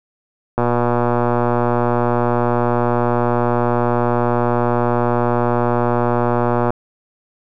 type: click train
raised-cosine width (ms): 1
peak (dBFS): -3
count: 736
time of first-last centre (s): 0.58-6.705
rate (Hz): 120
effects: none